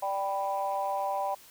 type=chord; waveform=sine; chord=G major; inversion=second; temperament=equal; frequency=587.3 / 784 / 987.8 Hz; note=D5 / G5 / B5; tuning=0 / 0 / 0 cents; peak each=-33 / -30 / -33 dBFS; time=0.02-1.35 s; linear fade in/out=10 ms; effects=tanh soft clip ceiling -20 dBFS + white hiss -54 dBFS RMS until 1.5 s